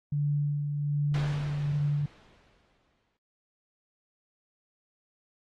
sine tone with tremolo, 145.6 Hz, D3, 15 cents flat, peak -24 dBFS, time 0.12-2.06 s, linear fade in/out 5 ms, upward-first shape sine, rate 1.3 Hz, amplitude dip 40%
pink noise with exponential decay, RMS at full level -37 dBFS, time 1.14-3.17 s, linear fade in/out 1 ms, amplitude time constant 440 ms
effects low-pass 4000 Hz 12 dB/octave + AAC 32 kbps

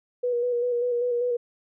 sine tone with vibrato, 485 Hz, B4, 31 cents flat, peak -22 dBFS, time 0.23-1.37 s, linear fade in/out 10 ms, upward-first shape square, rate 5.1 Hz, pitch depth 25 cents each way, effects none

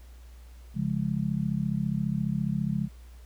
sine chord, Db major, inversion none, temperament just, 138.59 / 173.24 / 207.9 Hz, Db3 / F3 / Ab3, 0 / -14 / +2 cents, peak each -30 dBFS, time 0.74-2.89 s, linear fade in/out 50 ms, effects added 60 Hz sine -45 dBFS peak until 3.25 s + pink hiss -60 dBFS RMS until 3.25 s

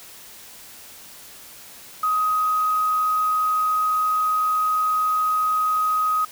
sine tone with quantisation, 1257 Hz, D#6, 17 cents sharp, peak -18 dBFS, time 2.03-6.25 s, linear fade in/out 5 ms, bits 6, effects white hiss -43 dBFS RMS until 6.31 s

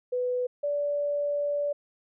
sine tone pair in turn, 497.1 / 579.3 Hz, B4 / D5, +11 / -24 cents, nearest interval minor third, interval 265 cents, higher second, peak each -25 dBFS, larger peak neither, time 0.12-0.47 / 0.63-1.73 s, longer second, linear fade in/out 10 ms, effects none

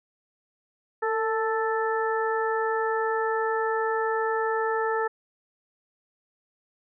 harmonic tone with a mistuned harmonic, 440 Hz, A4, in tune, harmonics 1 / 2 / 3 / 4, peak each -26 / -29 / -31 / -32 dBFS, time 1.02-5.08 s, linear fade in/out 10 ms, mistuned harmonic 1, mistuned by +34 cents, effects none

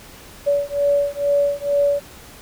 sine beating tone pair, 570 / 572.2 Hz, C#5 / D5, +48 / -45 cents, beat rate 2.2 Hz, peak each -19 dBFS, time 0.46-2 s, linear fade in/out 20 ms, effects pink hiss -42 dBFS RMS until 2.41 s

